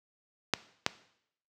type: clicks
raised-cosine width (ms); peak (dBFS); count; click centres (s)
0.2; -7; 2; 0.537 / 0.864
effects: noise-tail reverb RT60 0.7 s tail -17 dB re dry + high-pass 100 Hz 12 dB/octave